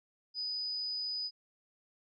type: tone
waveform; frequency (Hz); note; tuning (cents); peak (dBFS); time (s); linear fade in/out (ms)
sine; 4978; D#8; 0; -34; 0.34-1.31; 50
effects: none